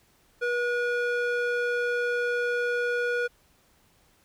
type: tone with band-pass filter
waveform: square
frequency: 483.1 Hz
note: B4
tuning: 38 cents flat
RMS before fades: -27 dBFS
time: 0.41-3.28 s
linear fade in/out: 20 ms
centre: 1100 Hz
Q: 2
effects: pink hiss -63 dBFS RMS until 4.24 s